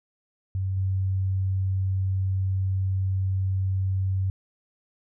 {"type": "tone with level steps", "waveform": "sine", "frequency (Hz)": 95.2, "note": "F#2", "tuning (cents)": 50, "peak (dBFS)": [-24, -22], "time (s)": [0.55, 4.3], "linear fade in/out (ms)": 0, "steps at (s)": 0.77, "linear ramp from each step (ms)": 2, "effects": []}